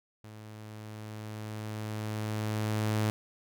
sawtooth tone with level ramp, 107.6 Hz, A2, 38 cents flat, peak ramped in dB -42 to -22 dBFS, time 0.24-3.1 s, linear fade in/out 0 ms, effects none

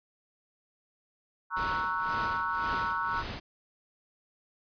sine chord, F# dominant seventh, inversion first, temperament equal, 932.3 / 1108.7 / 1318.5 / 1480 Hz, A#5 / C#6 / E6 / F#6, 0 / 0 / 0 / 0 cents, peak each -34 dBFS, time 1.5-3.24 s, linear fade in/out 50 ms
pink noise with tremolo, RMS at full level -37 dBFS, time 1.56-3.4 s, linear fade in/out 10 ms, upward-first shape sine, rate 1.9 Hz, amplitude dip 85%
effects resampled to 11025 Hz

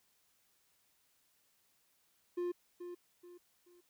triangle tone with echo, 352.7 Hz, F4, 17 cents sharp, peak -32 dBFS, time 2.37-2.52 s, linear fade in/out 10 ms, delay 430 ms, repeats 3, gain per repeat -9 dB, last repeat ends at 3.81 s, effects white hiss -74 dBFS RMS until 3.89 s

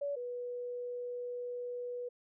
sine tone pair in turn, 569 / 489.1 Hz, C#5 / B4, +45 / -17 cents, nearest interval minor third, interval 262 cents, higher first, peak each -33 / -37 dBFS, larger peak first, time 0.01-0.16 / 0.16-2.09 s, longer second, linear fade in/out 10 ms, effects none

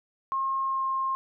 sine tone with pitch glide, 1073 to 1065 Hz, C6 to C6, +43 to +30 cents, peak -25 dBFS, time 0.32-1.15 s, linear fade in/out 0 ms, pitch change -13 cents, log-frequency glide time 0.64-0.84 s, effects none

